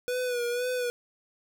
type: tone with vibrato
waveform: square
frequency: 490 Hz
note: B4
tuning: 14 cents flat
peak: -28 dBFS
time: 0.08-0.9 s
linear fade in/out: 0 ms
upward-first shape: sine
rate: 2 Hz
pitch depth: 47 cents each way
effects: none